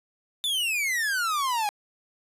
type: exponential sweep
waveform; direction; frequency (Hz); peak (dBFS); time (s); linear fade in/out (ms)
45% pulse; down; 3586 to 809; -24; 0.44-1.69; 0
effects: resampled to 32000 Hz